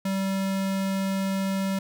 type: tone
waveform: square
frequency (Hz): 193.4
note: G3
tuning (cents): -23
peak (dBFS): -25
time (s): 0.05-1.79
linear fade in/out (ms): 5
effects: none